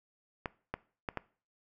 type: clicks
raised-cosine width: 0.5 ms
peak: -19 dBFS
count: 4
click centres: 0.458 / 0.74 / 1.088 / 1.173 s
effects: noise-tail reverb RT60 0.4 s tail -20 dB re dry